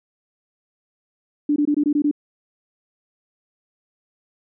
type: tone bursts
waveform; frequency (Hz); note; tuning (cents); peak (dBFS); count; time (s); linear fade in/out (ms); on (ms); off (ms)
sine; 293.7; D4; 0; -15; 7; 1.49-2.113; 5; 71; 21
effects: none